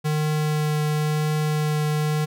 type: tone with vibrato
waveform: square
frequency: 152.1 Hz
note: D#3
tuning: 39 cents flat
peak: -21 dBFS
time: 0.04-2.26 s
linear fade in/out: 20 ms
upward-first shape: triangle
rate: 0.96 Hz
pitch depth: 10 cents each way
effects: none